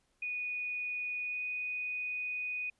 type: tone with pitch glide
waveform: sine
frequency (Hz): 2470 to 2484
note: D#7 to D#7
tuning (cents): -13 to -3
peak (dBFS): -34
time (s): 0.22-2.7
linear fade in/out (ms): 5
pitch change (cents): +10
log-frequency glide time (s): 1.24-1.41
effects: pink hiss -75 dBFS RMS until 2.79 s + resampled to 24000 Hz